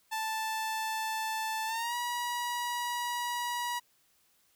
sawtooth tone with pitch glide, 880 to 965.2 Hz, A5 to B5, 0 to -40 cents, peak -28 dBFS, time 0.11-3.8 s, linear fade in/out 20 ms, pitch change +160 cents, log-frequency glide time 1.66-1.95 s, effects white hiss -69 dBFS RMS until 4.55 s

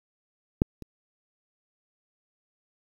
clicks, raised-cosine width 3 ms, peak -6 / -27 dBFS, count 2, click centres 0.619 / 0.823 s, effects 8-bit

